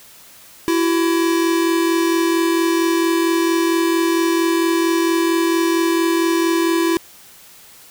square tone pair together, 333.7 / 378.1 Hz, E4 / F#4, +21 / +38 cents, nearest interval major second, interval 217 cents, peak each -16 / -23 dBFS, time 0.68-6.97 s, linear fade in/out 0 ms, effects white hiss -44 dBFS RMS until 7.9 s

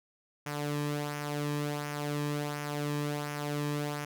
sawtooth tone with flanger, 146.8 Hz, D3, in tune, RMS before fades -34 dBFS, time 0.46-4.05 s, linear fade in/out 5 ms, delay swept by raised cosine 0.24 to 1.44 ms, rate 1.4 Hz, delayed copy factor -0.55, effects none

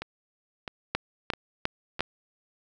two click trains, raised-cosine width 0.3 ms, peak -9 / -18 dBFS, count 4 / 4, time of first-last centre 0.95-2.006 / 0.02-1.994 s, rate 2.84 / 1.52 Hz, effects none

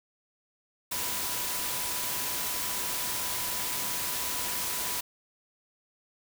sine tone in noise, 987.8 Hz, B5, in tune, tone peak -43 dBFS, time 0.91-5.01 s, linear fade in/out 10 ms, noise white, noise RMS -32 dBFS, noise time 0.91-5.01 s, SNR -14 dB, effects none

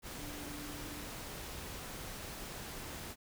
sine tone in noise, 293.7 Hz, D4, in tune, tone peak -48 dBFS, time 0.17-1.09 s, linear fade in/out 50 ms, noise pink, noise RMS -45 dBFS, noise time 0.02-3.16 s, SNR -6 dB, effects none

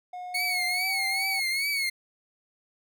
triangle tone with pitch glide, 723 to 774.9 Hz, F#5 to G5, -40 to -20 cents, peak -33 dBFS, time 0.13-1.4 s, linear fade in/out 5 ms, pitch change +120 cents, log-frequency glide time 0.78-0.91 s
30% pulse tone with vibrato, 2194 Hz, C#7, 18 cents flat, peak -23 dBFS, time 0.34-1.9 s, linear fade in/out 10 ms, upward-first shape triangle, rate 2.4 Hz, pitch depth 93 cents each way
effects none

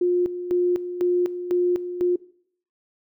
sine tone with tremolo, 355.8 Hz, F4, 32 cents sharp, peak -17 dBFS, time 0.01-2.16 s, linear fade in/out 5 ms, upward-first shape square, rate 2 Hz, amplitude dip 70%, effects noise-tail reverb RT60 0.6 s tail -20 dB re dry

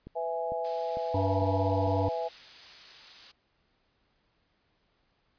click train, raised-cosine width 3 ms, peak -30 dBFS, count 5, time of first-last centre 0.07-1.872 s, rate 2.22 Hz
sine chord, E major, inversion second, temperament equal with one note detuned, 499.9 / 659.3 / 830.6 Hz, B4 / E5 / G#5, +21 / 0 / 0 cents, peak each -34 / -33 / -35 dBFS, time 0.15-2.29 s, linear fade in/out 20 ms
blue noise, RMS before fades -42 dBFS, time 0.64-3.32 s, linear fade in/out 10 ms
harmonic tone, 96.5 Hz, G2, 27 cents flat, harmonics 1 / 3 / 5 / 7 / 9 / 10, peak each -28 / -33 / -35 / -36 / -38 / -38 dBFS, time 1.14-2.09 s, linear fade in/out 5 ms
effects pink hiss -72 dBFS RMS until 5.38 s + resampled to 11025 Hz

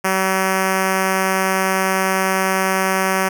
5% pulse tone with notch filter, 190 Hz, F#3, 46 cents sharp, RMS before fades -18 dBFS, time 0.04-3.29 s, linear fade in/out 10 ms, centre 4000 Hz, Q 1.3, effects none

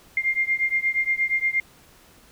sine beating tone pair, 2107 / 2115.5 Hz, C7 / C7, +12 / +19 cents, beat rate 8.5 Hz, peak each -23 / -24 dBFS, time 0.17-1.6 s, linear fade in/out 2 ms, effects pink hiss -53 dBFS RMS until 2.31 s

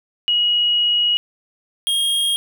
sine / square tone pair in turn, 2901 / 3249 Hz, F#7 / G#7, -35 / -39 cents, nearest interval major second, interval 196 cents, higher second, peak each -14 / -17 dBFS, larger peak first, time 0.28-1.17 / 1.87-2.36 s, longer first, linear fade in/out 0 ms, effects none

